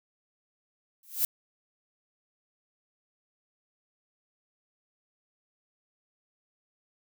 violet noise with exponential growth, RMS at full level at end -22 dBFS, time 1.03-1.25 s, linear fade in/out 2 ms, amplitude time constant 47 ms, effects none

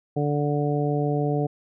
harmonic tone, 146.3 Hz, D3, 6 cents flat, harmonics 1 / 2 / 3 / 4 / 5, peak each -24 / -28 / -27 / -32 / -31 dBFS, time 0.16-1.47 s, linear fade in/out 10 ms, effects none

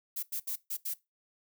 violet noise bursts at uneven times, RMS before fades -35 dBFS, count 5, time 0.16-0.23 / 0.32-0.4 / 0.47-0.56 / 0.7-0.77 / 0.85-0.94 s, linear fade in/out 10 ms, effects noise-tail reverb RT60 0.2 s tail -19 dB re dry

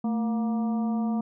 harmonic tone with a mistuned harmonic, 236.1 Hz, A#3, 22 cents sharp, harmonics 1 / 2 / 3 / 4 / 5, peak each -24 / -42 / -37 / -42 / -45 dBFS, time 0.04-1.21 s, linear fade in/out 5 ms, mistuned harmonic 1, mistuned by -100 cents, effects none

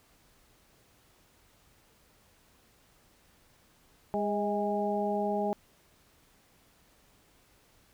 harmonic tone with a mistuned harmonic, 204.7 Hz, G#3, 25 cents flat, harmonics 1 / 2 / 3 / 4, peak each -33 / -33 / -33 / -33 dBFS, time 4.14-5.53 s, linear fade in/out 0 ms, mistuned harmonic 3, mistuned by +47 cents, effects pink hiss -64 dBFS RMS until 7.93 s

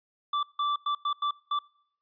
square tone bursts at uneven times, 1167 Hz, D6, 11 cents flat, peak -26 dBFS, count 6, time 0.33-0.43 / 0.59-0.76 / 0.86-0.95 / 1.05-1.13 / 1.22-1.31 / 1.51-1.59 s, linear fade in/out 5 ms, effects noise-tail reverb RT60 0.7 s tail -24 dB re dry + resampled to 11025 Hz

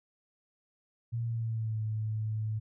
sine tone with pitch glide, 116.54 to 108.74 Hz, A#2 to A2, 0 to -20 cents, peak -30 dBFS, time 1.12-2.6 s, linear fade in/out 20 ms, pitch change -120 cents, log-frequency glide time 1.24-1.81 s, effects none

